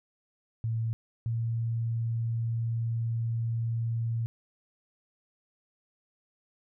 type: tone pair in turn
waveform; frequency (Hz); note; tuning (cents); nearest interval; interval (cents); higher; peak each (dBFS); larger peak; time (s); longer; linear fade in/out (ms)
sine; 113.4 / 115.12; A#2 / A#2; -47 / -21; unison; 26; second; -27 / -27; neither; 0.64-0.93 / 1.26-4.26; second; 0
effects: none